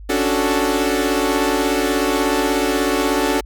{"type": "chord", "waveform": "sawtooth", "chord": "D major seventh", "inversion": "third", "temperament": "equal", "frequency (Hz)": [277.2, 293.7, 370, 440], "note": ["C#4", "D4", "F#4", "A4"], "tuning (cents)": [0, 0, 0, 0], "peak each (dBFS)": -18, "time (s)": [0.09, 3.41], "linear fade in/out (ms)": 10, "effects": ["added 50 Hz sine -33 dBFS peak until 3.45 s"]}